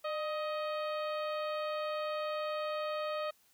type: harmonic tone with a mistuned harmonic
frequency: 627 Hz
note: D#5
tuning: 13 cents sharp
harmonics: 1 / 2 / 3 / 4 / 5 / 6 / 7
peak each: -35 / -39 / -49 / -48 / -50 / -53 / -53 dBFS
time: 0.04-3.31 s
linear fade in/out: 10 ms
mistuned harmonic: 1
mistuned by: -58 cents
effects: white hiss -68 dBFS RMS until 3.53 s